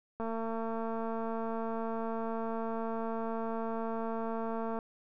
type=click train; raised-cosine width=1 ms; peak=-24 dBFS; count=1038; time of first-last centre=0.2-4.788 s; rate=226 Hz; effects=none